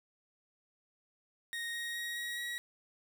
30% pulse tone with pitch steps, 1864.7 / 1876.6 / 1888.5 / 1900.6 / 1912.7 Hz, A#6 / A#6 / A#6 / A#6 / A#6, 0 / +11 / +22 / +33 / +44 cents, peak -34 dBFS, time 1.53-2.58 s, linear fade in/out 0 ms, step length 210 ms, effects none

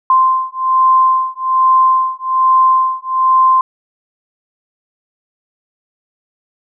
sine beating tone pair, 1042 / 1043.2 Hz, C6 / C6, -7 / -5 cents, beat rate 1.2 Hz, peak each -12 dBFS, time 0.1-3.61 s, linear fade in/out 2 ms, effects none

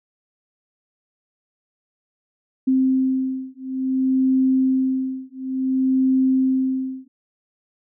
sine beating tone pair, 261.6 / 262.17 Hz, C4 / C4, 0 / +4 cents, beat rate 0.57 Hz, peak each -20 dBFS, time 2.67-7.08 s, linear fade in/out 10 ms, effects none

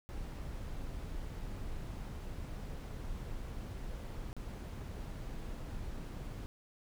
brown noise with dropouts, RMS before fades -42 dBFS, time 0.09-6.46 s, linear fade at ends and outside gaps 0 ms, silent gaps 4.329-4.366 s, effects none

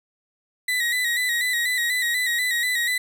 35% pulse tone with vibrato, 1944 Hz, B6, 28 cents flat, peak -19 dBFS, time 0.68-2.98 s, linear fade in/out 5 ms, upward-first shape square, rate 4.1 Hz, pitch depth 47 cents each way, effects 10-bit

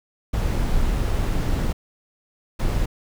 brown noise bursts at uneven times, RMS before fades -21 dBFS, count 2, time 0.33-1.73 / 2.59-2.86 s, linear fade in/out 10 ms, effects none

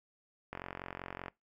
click train, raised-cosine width 0.5 ms, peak -25 dBFS, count 35, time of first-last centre 0.53-1.282 s, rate 45.2 Hz, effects noise-tail reverb RT60 0.2 s tail -23 dB re dry

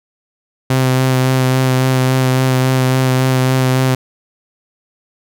sawtooth tone with vibrato, 129.8 Hz, C3, 13 cents flat, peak -7 dBFS, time 0.7-3.95 s, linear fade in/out 5 ms, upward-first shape sine, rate 3.6 Hz, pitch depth 15 cents each way, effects none

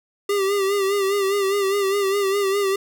square tone with vibrato, 396.1 Hz, G4, 18 cents sharp, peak -19 dBFS, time 0.29-2.76 s, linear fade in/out 5 ms, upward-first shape sine, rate 4.9 Hz, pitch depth 56 cents each way, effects none

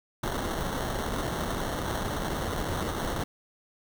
pink noise with sample-and-hold, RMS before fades -31 dBFS, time 0.23-3.24 s, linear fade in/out 5 ms, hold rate 2450 Hz, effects none

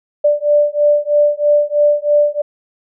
sine beating tone pair, 587.3 / 590.4 Hz, D5 / D5, 0 / +9 cents, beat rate 3.1 Hz, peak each -13 dBFS, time 0.24-2.42 s, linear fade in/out 10 ms, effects none

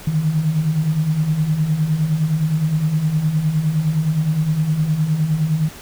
sine beating tone pair, 148.4 / 158.1 Hz, D3 / D#3, +18 / +28 cents, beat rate 9.7 Hz, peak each -23 / -16 dBFS, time 0.07-5.69 s, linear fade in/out 5 ms, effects pink hiss -38 dBFS RMS until 5.81 s

